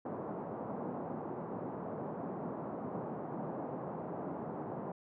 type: band-pass noise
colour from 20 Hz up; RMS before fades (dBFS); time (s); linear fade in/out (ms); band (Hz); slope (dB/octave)
pink; -41; 0.05-4.92; 5; 150 to 970; 24
effects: none